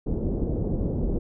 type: low-pass noise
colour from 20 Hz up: pink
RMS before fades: -26 dBFS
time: 0.06-1.19 s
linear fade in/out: 10 ms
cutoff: 480 Hz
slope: 24 dB/octave
effects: none